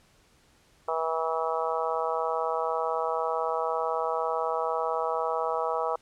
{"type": "harmonic tone", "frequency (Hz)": 162, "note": "E3", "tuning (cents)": -30, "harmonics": [3, 4, 5, 6, 7, 8], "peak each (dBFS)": [-31, -32, -33, -34, -34, -35], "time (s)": [0.88, 5.96], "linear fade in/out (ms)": 5, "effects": ["pink hiss -62 dBFS RMS until 6.01 s", "low-pass 10000 Hz 12 dB/octave"]}